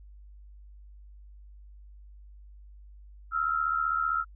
sine tone pair together, 1304 / 1379.4 Hz, E6 / F6, -19 / -22 cents, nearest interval minor second, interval 97 cents, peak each -28 dBFS, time 3.31-4.25 s, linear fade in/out 50 ms, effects added 50 Hz sine -47 dBFS peak until 4.35 s

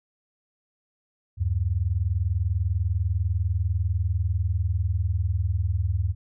sine tone pair together, 77.78 / 97.85 Hz, D#2 / G2, 0 / -3 cents, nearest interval major third, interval 397 cents, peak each -25 / -24 dBFS, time 1.37-6.15 s, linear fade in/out 50 ms, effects none

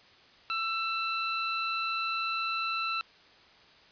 20% pulse tone, 1334 Hz, E6, 20 cents sharp, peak -24 dBFS, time 0.5-3.01 s, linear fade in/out 0 ms, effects white hiss -57 dBFS RMS until 3.91 s + resampled to 11025 Hz

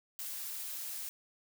blue noise, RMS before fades -41 dBFS, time 0.19-1.09 s, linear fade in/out 0 ms, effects none

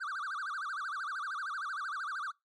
triangle tone with vibrato, 1340 Hz, E6, 28 cents sharp, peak -33 dBFS, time 0-2.32 s, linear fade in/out 20 ms, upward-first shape sine, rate 13 Hz, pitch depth 290 cents each way, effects noise-tail reverb RT60 0.2 s tail -24 dB re dry + MP3 48 kbps

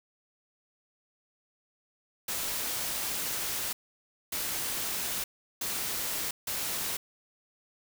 white noise bursts at uneven times, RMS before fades -33 dBFS, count 4, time 2.28-3.73 / 4.32-5.24 / 5.61-6.31 / 6.47-6.97 s, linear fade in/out 5 ms, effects none

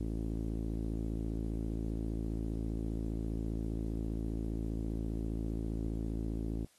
sawtooth tone with low-pass filter, 55 Hz, A1, in tune, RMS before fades -36 dBFS, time 0-6.65 s, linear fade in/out 5 ms, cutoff 310 Hz, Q 2.6, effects white hiss -67 dBFS RMS until 6.78 s + AAC 32 kbps

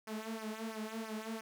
sawtooth tone with flanger, 220.2 Hz, A3, 2 cents sharp, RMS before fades -42 dBFS, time 0.07-1.41 s, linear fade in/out 5 ms, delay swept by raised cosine 0.25 to 4.35 ms, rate 3 Hz, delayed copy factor -0.9, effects none

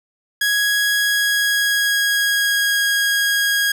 sawtooth tone with pitch glide, 1661.2 to 1641.2 Hz, G#6 to G#6, 0 to -21 cents, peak -12 dBFS, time 0.41-3.72 s, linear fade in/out 5 ms, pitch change -21 cents, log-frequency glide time 0.95-2.82 s, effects none

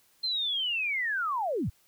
sine linear sweep, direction down, 4186 to 57.1 Hz, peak -27 dBFS, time 0.23-1.7 s, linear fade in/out 10 ms, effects white hiss -65 dBFS RMS until 1.87 s

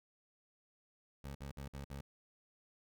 20% pulse tone bursts, 69.3 Hz, C#2, in tune, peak -39 dBFS, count 5, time 1.24-2.01 s, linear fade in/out 5 ms, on 110 ms, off 55 ms, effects none

